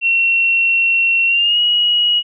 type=tone with pitch glide; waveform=sine; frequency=2724 to 2903 Hz; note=F7 to F#7; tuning=-44 to -34 cents; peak=-11 dBFS; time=0.01-2.23 s; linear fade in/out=50 ms; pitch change=+110 cents; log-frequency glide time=1.27-1.6 s; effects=none